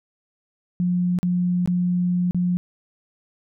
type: tone with dropouts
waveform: sine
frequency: 178.2 Hz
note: F3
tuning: 35 cents sharp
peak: -18 dBFS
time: 0.8-2.57 s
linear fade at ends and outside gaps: 0 ms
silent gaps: 1.188-1.23 / 1.659-1.675 / 2.31-2.346 s
effects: none